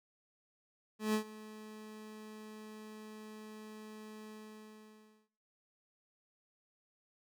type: tone with ADSR envelope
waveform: 30% pulse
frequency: 215.3 Hz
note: A3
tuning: 37 cents flat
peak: -26 dBFS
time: 0.99-5.29 s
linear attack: 150 ms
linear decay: 94 ms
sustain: -19 dB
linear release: 1000 ms
effects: noise-tail reverb RT60 0.8 s tail -23 dB re dry